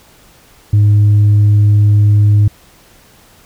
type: tone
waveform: sine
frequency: 103.83 Hz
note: G#2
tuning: in tune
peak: -3 dBFS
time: 0.73-2.48 s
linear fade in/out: 5 ms
effects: tanh soft clip ceiling -4 dBFS + pink hiss -45 dBFS RMS until 3.45 s